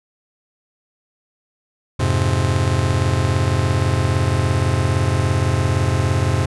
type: chord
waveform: 45% pulse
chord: F minor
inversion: none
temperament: just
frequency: 87.31 / 104.77 / 130.96 Hz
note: F2 / Ab2 / C3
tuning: 0 / +16 / +2 cents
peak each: -20 dBFS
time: 1.99-6.46 s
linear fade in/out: 10 ms
effects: resampled to 24000 Hz